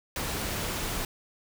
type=noise; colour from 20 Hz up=pink; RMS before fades=-32 dBFS; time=0.16-1.05 s; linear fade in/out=2 ms; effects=none